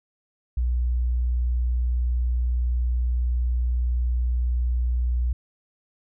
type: tone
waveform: sine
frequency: 60.8 Hz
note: B1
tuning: 26 cents flat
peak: -20 dBFS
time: 0.57-5.33 s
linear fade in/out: 5 ms
effects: none